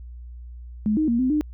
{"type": "tone with pitch steps", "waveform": "sine", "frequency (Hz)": [212.7, 310.3, 234.8, 256.9, 301.4], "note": ["G#3", "D#4", "A#3", "C4", "D4"], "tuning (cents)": [42, -5, 13, -32, 45], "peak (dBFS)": -18, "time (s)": [0.86, 1.41], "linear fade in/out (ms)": 0, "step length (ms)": 110, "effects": ["added 60 Hz sine -36 dBFS peak until 1.53 s"]}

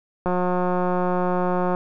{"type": "click train", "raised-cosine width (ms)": 1, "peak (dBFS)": -10, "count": 269, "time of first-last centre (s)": [0.26, 1.749], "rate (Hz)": 180, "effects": []}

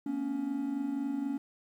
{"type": "tone cluster", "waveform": "triangle", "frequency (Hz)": [229.9, 256.5, 280.5], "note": ["A#3", "C4", "C#4"], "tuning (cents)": [-24, -34, 21], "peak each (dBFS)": [-37, -38, -30], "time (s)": [0.06, 1.38], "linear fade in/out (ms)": 5, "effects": ["11-bit"]}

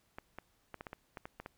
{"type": "clicks", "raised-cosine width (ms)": 0.5, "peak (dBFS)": -28, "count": 10, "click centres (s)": [0.185, 0.386, 0.743, 0.809, 0.868, 0.931, 1.172, 1.255, 1.4, 1.461], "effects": ["pink hiss -73 dBFS RMS until 1.57 s"]}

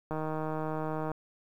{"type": "click train", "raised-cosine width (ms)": 1, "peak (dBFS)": -21, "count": 158, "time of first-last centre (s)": [0.11, 1.116], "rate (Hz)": 156, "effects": ["10-bit"]}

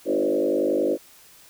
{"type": "tone with frequency modulation", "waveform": "sine", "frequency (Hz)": 430.3, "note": "A4", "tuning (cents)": -39, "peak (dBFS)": -19, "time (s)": [0.05, 0.98], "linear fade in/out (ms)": 50, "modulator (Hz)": 50.8, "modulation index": 2.9, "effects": ["white hiss -51 dBFS RMS until 1.49 s"]}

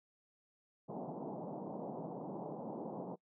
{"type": "band-pass noise", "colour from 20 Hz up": "pink", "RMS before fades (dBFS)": -44, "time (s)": [0.88, 3.16], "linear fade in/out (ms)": 20, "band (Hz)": [150, 910], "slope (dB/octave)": 48, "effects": ["noise-tail reverb RT60 0.1 s tail -23 dB re dry"]}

